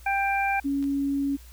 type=harmonic tone; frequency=790 Hz; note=G5; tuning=13 cents sharp; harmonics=1 / 2 / 3; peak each=-24 / -30 / -28 dBFS; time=0.06-0.6 s; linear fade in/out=5 ms
type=tone; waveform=sine; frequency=278.8 Hz; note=C#4; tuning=10 cents sharp; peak=-23 dBFS; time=0.64-1.37 s; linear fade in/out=20 ms
type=clicks; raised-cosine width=0.2 ms; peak=-30 dBFS; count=2; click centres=0.827 / 0.841 s
effects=added 60 Hz sine -45 dBFS peak until 1.52 s + white hiss -54 dBFS RMS until 1.52 s